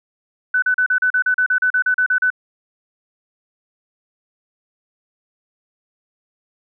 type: tone bursts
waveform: sine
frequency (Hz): 1500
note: F#6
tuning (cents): +23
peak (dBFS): -13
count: 15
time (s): 0.54-2.303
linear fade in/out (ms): 5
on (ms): 83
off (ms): 37
effects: none